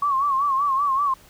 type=tone with vibrato; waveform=sine; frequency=1108.7 Hz; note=C#6; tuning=in tune; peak=-18 dBFS; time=0.02-1.14 s; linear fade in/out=5 ms; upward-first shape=sine; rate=5.2 Hz; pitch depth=91 cents each way; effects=pink hiss -51 dBFS RMS until 1.29 s